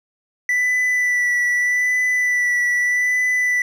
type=tone with vibrato; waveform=triangle; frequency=1975.5 Hz; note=B6; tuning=in tune; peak=-14 dBFS; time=0.49-3.62 s; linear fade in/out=2 ms; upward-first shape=sine; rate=0.81 Hz; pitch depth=20 cents each way; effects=none